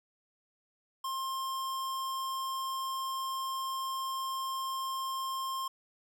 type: tone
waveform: square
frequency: 1061 Hz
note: C6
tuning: 24 cents sharp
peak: -34 dBFS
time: 1.04-5.68 s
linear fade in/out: 5 ms
effects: none